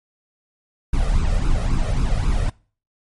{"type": "noise with flanger", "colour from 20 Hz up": "brown", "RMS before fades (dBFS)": -18, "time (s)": [0.93, 2.5], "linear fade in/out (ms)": 5, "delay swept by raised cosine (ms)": [0.77, 1.62], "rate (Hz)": 3.7, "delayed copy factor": 0.75, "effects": ["noise-tail reverb RT60 0.4 s tail -23 dB re dry", "MP3 48 kbps"]}